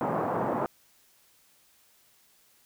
white band-pass noise, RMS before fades -29 dBFS, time 0.01-0.66 s, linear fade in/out 0 ms, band 130 to 1000 Hz, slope 24 dB/octave, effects white hiss -63 dBFS RMS until 2.65 s

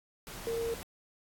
sine tone in noise, 460.9 Hz, A#4, 20 cents flat, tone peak -31 dBFS, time 0.47-0.74 s, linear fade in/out 0 ms, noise pink, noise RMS -44 dBFS, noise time 0.27-0.83 s, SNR +10 dB, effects AAC 64 kbps

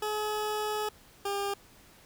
20% pulse tone pair in turn, 424.7 / 401 Hz, G#4 / G4, +39 / +39 cents, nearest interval minor second, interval 100 cents, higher first, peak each -25 dBFS, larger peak neither, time 0.02-0.89 / 1.25-1.54 s, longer first, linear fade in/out 5 ms, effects pink hiss -57 dBFS RMS until 2.05 s

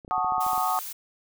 clicks, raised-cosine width 2 ms, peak -30 dBFS, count 9, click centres 0.048 / 0.079 / 0.18 / 0.246 / 0.322 / 0.381 / 0.465 / 0.532 / 0.579 s
sine chord, D# half-diminished seventh, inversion first, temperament equal, 740 / 880 / 1108.7 / 1244.5 Hz, F#5 / A5 / C#6 / D#6, 0 / 0 / 0 / 0 cents, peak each -27 / -29 / -30 / -28 dBFS, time 0.11-0.79 s, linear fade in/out 0 ms
blue noise, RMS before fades -36 dBFS, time 0.4-0.93 s, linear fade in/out 10 ms
effects none

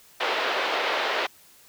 pink band-pass noise, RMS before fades -26 dBFS, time 0.2-1.27 s, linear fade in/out 10 ms, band 440 to 3800 Hz, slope 24 dB/octave, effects white hiss -54 dBFS RMS until 1.68 s

